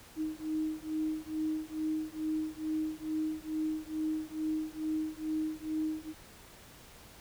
sine beating tone pair, 311.1 / 313.4 Hz, D#4 / D#4, 0 / +13 cents, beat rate 2.3 Hz, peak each -35 / -35 dBFS, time 0.16-6.14 s, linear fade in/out 50 ms, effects pink hiss -54 dBFS RMS until 7.2 s

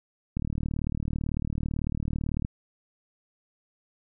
click train, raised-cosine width 5 ms, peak -17 dBFS, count 80, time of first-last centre 0.37-2.449 s, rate 38 Hz, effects none

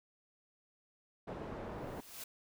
white low-pass noise, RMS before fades -44 dBFS, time 1.27-2.01 s, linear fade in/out 10 ms, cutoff 620 Hz, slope 12 dB/octave
white noise with exponential growth, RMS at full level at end -44 dBFS, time 1.64-2.24 s, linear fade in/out 5 ms, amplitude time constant 130 ms
effects none

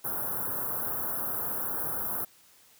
white band-stop noise, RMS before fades -32 dBFS, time 0.04-2.25 s, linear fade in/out 10 ms, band 1500 to 11000 Hz, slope 48 dB/octave, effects white hiss -59 dBFS RMS until 2.79 s + high-pass 60 Hz 12 dB/octave

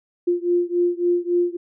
sine beating tone pair, 349.2 / 352.8 Hz, F4 / F4, 0 / +18 cents, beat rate 3.6 Hz, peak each -20 / -21 dBFS, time 0.27-1.57 s, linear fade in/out 10 ms, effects none

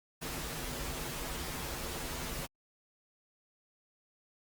pink noise with comb filter, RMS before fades -39 dBFS, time 0.21-2.47 s, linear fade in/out 20 ms, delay 9.9 ms, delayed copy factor -0.8, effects Opus 48 kbps

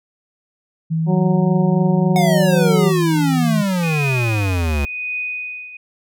sine tone, 161.4 Hz, E3, 36 cents flat, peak -16 dBFS, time 0.9-3.63 s, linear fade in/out 20 ms
harmonic tone, 185 Hz, F#3, in tune, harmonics 1 / 2 / 3 / 4 / 5, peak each -16 / -22 / -26 / -28 / -30 dBFS, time 1.06-2.93 s, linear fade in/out 50 ms
square exponential sweep, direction down, 738 to 69.3 Hz, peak -17 dBFS, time 2.16-4.85 s, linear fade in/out 0 ms
sine tone with tremolo, 2489 Hz, D#7, in tune, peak -20 dBFS, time 3.83-5.77 s, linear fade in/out 5 ms, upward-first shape triangle, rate 0.93 Hz, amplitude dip 80%
effects none

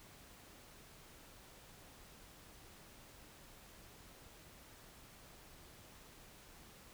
silence, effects pink hiss -59 dBFS RMS until 6.93 s

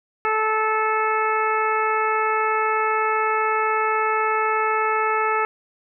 harmonic tone, 436.1 Hz, A4, 15 cents flat, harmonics 1 / 2 / 3 / 4 / 5 / 6, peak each -25 / -24 / -22 / -29 / -29 / -33 dBFS, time 0.25-5.45 s, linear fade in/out 0 ms, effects none

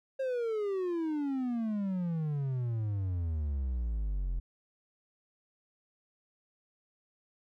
triangle exponential sweep, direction down, 541 to 41.64 Hz, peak -28 dBFS, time 0.19-4.4 s, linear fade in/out 10 ms, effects none

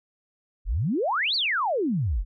sine exponential two-way sweep, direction up then down, 36.77 to 4699 to 36.77 Hz, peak -22 dBFS, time 0.65-2.25 s, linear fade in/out 50 ms, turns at 1.35 s, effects none

